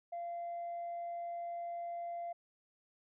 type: tone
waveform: sine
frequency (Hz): 689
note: F5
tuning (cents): -24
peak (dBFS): -37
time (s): 0.12-2.33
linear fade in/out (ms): 10
effects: tanh soft clip ceiling -36 dBFS